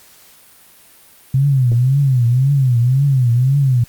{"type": "tone with vibrato", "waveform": "sine", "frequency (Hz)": 129.4, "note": "C3", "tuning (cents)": -19, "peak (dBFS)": -10, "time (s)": [1.34, 3.84], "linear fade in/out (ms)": 5, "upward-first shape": "triangle", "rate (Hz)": 1.9, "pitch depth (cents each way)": 190, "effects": ["white hiss -46 dBFS RMS until 3.88 s", "Opus 48 kbps"]}